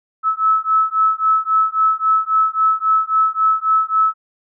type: beating tone pair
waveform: sine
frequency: 1299 / 1302.7 Hz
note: E6 / E6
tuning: -26 / -21 cents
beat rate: 3.7 Hz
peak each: -16 dBFS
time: 0.23-4.14 s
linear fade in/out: 50 ms
effects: none